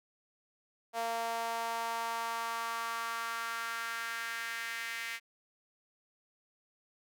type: tone with high-pass filter sweep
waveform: sawtooth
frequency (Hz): 230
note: A#3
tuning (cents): -23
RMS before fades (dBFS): -37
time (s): 0.93-5.2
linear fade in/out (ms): 50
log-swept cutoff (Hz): 700 to 2000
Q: 3
effects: none